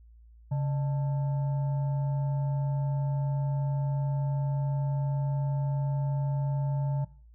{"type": "tone with frequency modulation", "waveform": "sine", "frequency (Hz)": 138.6, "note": "C#3", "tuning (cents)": 0, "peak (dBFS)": -25, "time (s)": [0.51, 7.05], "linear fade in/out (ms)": 10, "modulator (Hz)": 743, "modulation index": 0.25, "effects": ["noise-tail reverb RT60 0.4 s tail -18 dB re dry", "added 57 Hz sine -51 dBFS peak until 7.34 s"]}